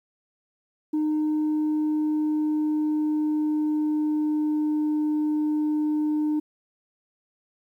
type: tone with pitch glide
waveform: sine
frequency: 306.3 to 303.1 Hz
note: D#4 to D#4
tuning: -27 to -45 cents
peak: -19 dBFS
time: 0.93-6.4 s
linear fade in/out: 10 ms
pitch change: -18 cents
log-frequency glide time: 1.1-4.99 s
effects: tanh soft clip ceiling -20 dBFS + 10-bit